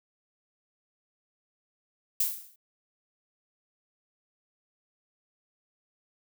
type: noise with exponential decay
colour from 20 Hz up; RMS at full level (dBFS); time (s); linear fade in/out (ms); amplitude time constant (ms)
violet; -23; 2.2-2.56; 5; 78
effects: none